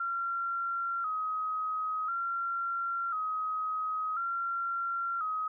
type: tone with vibrato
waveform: sine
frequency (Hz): 1317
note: E6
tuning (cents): -2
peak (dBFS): -30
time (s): 0-5.48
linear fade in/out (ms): 5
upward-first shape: square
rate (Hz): 0.48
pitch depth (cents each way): 71
effects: none